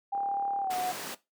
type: tone with pitch glide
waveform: sine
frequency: 798 to 731.8 Hz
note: G5 to F#5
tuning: +31 to -19 cents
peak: -28 dBFS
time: 0.12-0.92 s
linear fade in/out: 10 ms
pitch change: -150 cents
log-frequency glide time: 0.61-0.74 s
type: click train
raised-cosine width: 1 ms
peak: -30 dBFS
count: 29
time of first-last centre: 0.15-0.919 s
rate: 36.4 Hz
type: noise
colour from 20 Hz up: pink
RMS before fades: -37 dBFS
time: 0.7-1.15 s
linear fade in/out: 10 ms
effects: noise-tail reverb RT60 0.2 s tail -17 dB re dry + high-pass 300 Hz 12 dB/octave